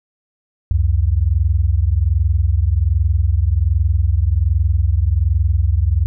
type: tone pair together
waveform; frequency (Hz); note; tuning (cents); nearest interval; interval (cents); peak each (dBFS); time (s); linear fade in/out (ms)
sine; 67.93 / 89.2; C#2 / F2; -34 / +37; perfect fourth; 471; -15; 0.71-6.06; 0
effects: none